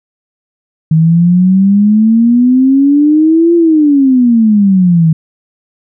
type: exponential two-way sweep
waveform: sine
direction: up then down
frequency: 156.8 to 344.3 to 156.8 Hz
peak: -4 dBFS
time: 0.91-5.13 s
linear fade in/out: 5 ms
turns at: 3.55 s
effects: none